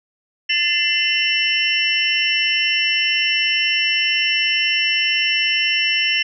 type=tone cluster; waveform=sine; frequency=1764 / 2070 / 2699 / 2990 / 5420 Hz; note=A6 / C7 / E7 / F#7 / E8; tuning=+4 / -19 / +40 / +17 / +47 cents; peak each=-26 / -23 / -20 / -20 / -25 dBFS; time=0.49-6.23 s; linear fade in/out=10 ms; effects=none